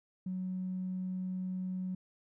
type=tone with tanh clipping; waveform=triangle; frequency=185 Hz; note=F#3; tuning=in tune; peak=-34 dBFS; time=0.26-1.95 s; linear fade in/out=5 ms; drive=4 dB; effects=none